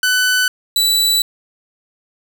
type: tone pair in turn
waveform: sawtooth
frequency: 1500 / 3954 Hz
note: F#6 / B7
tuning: +23 / +1 cents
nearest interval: octave + perfect fourth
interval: 1678 cents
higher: second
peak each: -9 dBFS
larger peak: neither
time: 0.03-0.48 / 0.76-1.22 s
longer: second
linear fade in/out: 2 ms
effects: none